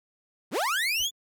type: linear sweep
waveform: 30% pulse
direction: up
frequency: 126.4 to 3520 Hz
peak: -22 dBFS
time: 0.51-1.11 s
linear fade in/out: 50 ms
type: noise with exponential decay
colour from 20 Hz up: brown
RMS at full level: -42 dBFS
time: 1-1.12 s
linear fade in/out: 5 ms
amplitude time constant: 26 ms
effects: none